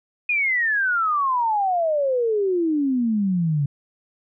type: exponential sweep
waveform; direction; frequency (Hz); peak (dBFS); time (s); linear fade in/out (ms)
sine; down; 2489 to 138.59; -18; 0.29-3.66; 5
effects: none